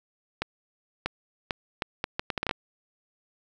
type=accelerating click train; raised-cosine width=0.3 ms; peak=-11 dBFS; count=12; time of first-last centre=0.42-2.511 s; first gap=640 ms; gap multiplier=0.7; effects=8-bit